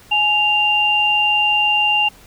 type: tone pair together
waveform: sine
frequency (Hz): 839.8 / 2786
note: G#5 / F7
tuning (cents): +19 / -5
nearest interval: octave + major sixth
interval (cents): 2076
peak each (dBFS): -19 / -14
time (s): 0.11-2.09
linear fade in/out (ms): 10
effects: pink hiss -46 dBFS RMS until 2.26 s